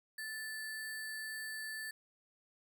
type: tone with sample-and-hold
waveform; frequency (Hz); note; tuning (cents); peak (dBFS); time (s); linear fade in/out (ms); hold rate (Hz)
sine; 1751; A6; -9; -40; 0.18-1.91; 5; 6300
effects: none